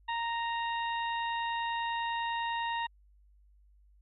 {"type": "harmonic tone", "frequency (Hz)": 930, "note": "A#5", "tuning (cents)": -4, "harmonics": [1, 2, 3, 4], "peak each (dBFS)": [-32, -38, -42, -44], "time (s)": [0.08, 2.87], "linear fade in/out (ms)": 10, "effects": ["added 50 Hz sine -59 dBFS peak until 4.01 s"]}